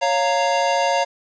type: chord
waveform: square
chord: Bb minor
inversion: first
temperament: equal with one note detuned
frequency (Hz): 554.4 / 698.5 / 926.4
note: Db5 / F5 / Bb5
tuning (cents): 0 / 0 / -11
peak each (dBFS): -22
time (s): 0.01-1.05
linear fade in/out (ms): 20
effects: resampled to 16000 Hz + 8-bit